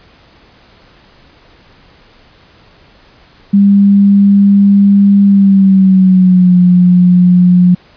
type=tone with pitch glide; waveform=sine; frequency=200 to 179.21 Hz; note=G3 to F3; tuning=+35 to +45 cents; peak=-3 dBFS; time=3.53-7.75 s; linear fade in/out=10 ms; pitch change=-190 cents; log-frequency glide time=5.24-6.57 s; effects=pink hiss -44 dBFS RMS until 7.96 s + resampled to 11025 Hz